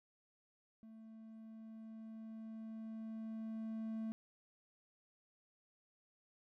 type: tone with level ramp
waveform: triangle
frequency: 221.8 Hz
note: A3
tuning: 14 cents sharp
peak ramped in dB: -52 to -37 dBFS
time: 0.83-4.12 s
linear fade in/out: 0 ms
effects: none